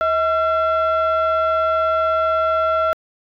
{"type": "tone pair together", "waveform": "sine", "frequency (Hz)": [640.9, 1358], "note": ["E5", "F6"], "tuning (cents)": [-49, -49], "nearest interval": "octave + minor second", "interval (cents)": 1300, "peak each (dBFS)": -16, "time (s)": [0.01, 2.93], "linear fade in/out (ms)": 0, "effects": ["tanh soft clip ceiling -12 dBFS"]}